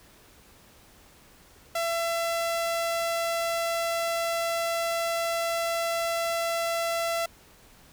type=tone; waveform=sawtooth; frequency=672 Hz; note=E5; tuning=33 cents sharp; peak=-22 dBFS; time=1.75-7.26 s; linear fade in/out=5 ms; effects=pink hiss -55 dBFS RMS until 7.92 s